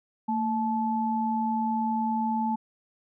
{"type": "tone pair together", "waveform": "sine", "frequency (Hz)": [226.3, 868], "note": ["A3", "A5"], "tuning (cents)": [49, -24], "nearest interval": "octave + major seventh", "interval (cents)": 2327, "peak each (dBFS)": [-27, -27], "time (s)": [0.28, 2.56], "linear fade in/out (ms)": 10, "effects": []}